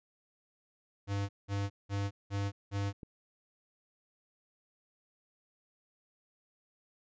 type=tone bursts; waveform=square; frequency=100 Hz; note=G2; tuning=35 cents sharp; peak=-32 dBFS; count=5; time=1.07-2.93 s; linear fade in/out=50 ms; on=220 ms; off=190 ms
type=click; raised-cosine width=3 ms; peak=-32 dBFS; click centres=3.032 s
effects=resampled to 16000 Hz